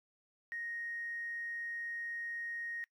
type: tone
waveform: triangle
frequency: 1868 Hz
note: A#6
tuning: 3 cents sharp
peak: -35 dBFS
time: 0.52-2.84 s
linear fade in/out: 0 ms
effects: noise-tail reverb RT60 0.1 s tail -23 dB re dry + tanh soft clip ceiling -36 dBFS